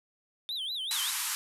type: tone with vibrato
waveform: triangle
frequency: 3500 Hz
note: A7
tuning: 10 cents flat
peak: -31 dBFS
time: 0.49-1.1 s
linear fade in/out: 0 ms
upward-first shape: sine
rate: 5.2 Hz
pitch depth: 240 cents each way
type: band-pass noise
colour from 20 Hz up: white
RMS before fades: -33 dBFS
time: 0.91-1.35 s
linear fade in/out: 0 ms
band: 860 to 13000 Hz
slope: 96 dB/octave
effects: none